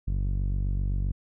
sawtooth tone with low-pass filter, 47.72 Hz, G1, 46 cents flat, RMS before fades -27 dBFS, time 0.07-1.12 s, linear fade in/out 10 ms, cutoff 150 Hz, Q 0.75, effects none

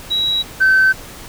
sine tone pair in turn, 3874 / 1537.4 Hz, B7 / G6, -34 / -34 cents, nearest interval octave + major third, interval 1600 cents, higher first, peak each -14 / -7 dBFS, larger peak second, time 0.1-0.43 / 0.6-0.93 s, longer neither, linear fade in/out 20 ms, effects tanh soft clip ceiling -6 dBFS + pink hiss -35 dBFS RMS until 1.28 s

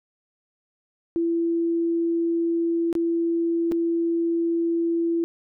sine tone with dropouts, 335.6 Hz, E4, 31 cents sharp, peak -20 dBFS, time 1.16-5.24 s, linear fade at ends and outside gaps 0 ms, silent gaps 2.928-2.952 / 3.715-3.72 s, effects none

